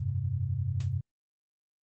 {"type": "chord", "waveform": "sine", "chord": "F suspended second", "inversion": "none", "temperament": "equal with one note detuned", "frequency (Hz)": [87.31, 98.85, 130.81], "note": ["F2", "G2", "C3"], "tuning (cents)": [0, 15, 0], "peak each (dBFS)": [-35, -31, -32], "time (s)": [0, 1.01], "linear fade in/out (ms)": 10}
{"type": "noise with exponential decay", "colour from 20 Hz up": "white", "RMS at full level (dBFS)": -40, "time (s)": [0.8, 0.94], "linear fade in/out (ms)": 5, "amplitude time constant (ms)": 30}
{"effects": ["Opus 24 kbps"]}